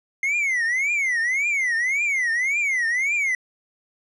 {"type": "tone with vibrato", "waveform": "triangle", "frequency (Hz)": 2093, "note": "C7", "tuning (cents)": 0, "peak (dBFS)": -18, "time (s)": [0.23, 3.35], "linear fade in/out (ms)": 2, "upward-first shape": "triangle", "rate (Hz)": 1.8, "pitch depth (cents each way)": 270, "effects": ["resampled to 24000 Hz", "10-bit"]}